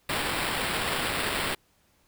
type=noise with sample-and-hold; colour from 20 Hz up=white; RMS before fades=-29 dBFS; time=0.09-1.55 s; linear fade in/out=5 ms; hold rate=6300 Hz; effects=pink hiss -66 dBFS RMS until 2.07 s